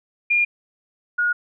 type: tone pair in turn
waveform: sine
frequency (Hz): 2414 / 1441.6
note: D7 / F#6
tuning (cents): +47 / -45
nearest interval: major sixth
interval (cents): 892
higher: first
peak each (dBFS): -15 / -17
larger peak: first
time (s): 0.3-0.45 / 1.18-1.33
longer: neither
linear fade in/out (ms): 10
effects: none